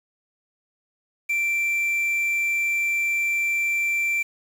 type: tone with quantisation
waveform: triangle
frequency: 2349 Hz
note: D7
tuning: in tune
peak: -19 dBFS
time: 1.29-4.23 s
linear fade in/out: 10 ms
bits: 7
effects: none